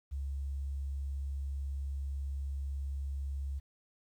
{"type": "tone", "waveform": "sine", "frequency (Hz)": 69.1, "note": "C#2", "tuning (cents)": -5, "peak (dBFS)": -34, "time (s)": [0.11, 3.6], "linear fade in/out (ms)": 20, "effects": ["11-bit"]}